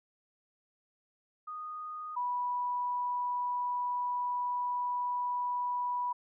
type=tone pair in turn; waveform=sine; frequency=1237 / 981.8 Hz; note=D#6 / B5; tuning=-10 / -10 cents; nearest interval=major third; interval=400 cents; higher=first; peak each=-38 / -30 dBFS; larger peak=second; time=1.47-2.16 / 2.16-6.13 s; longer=second; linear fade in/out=10 ms; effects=none